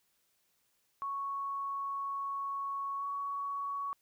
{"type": "tone with pitch glide", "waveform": "sine", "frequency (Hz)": [1108.7, 1120.9], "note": ["C#6", "C#6"], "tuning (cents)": [0, 19], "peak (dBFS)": -34, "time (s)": [1.02, 3.93], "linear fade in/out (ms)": 0, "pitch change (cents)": 19, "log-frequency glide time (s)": [2.98, 3.04], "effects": ["white hiss -75 dBFS RMS until 4.01 s"]}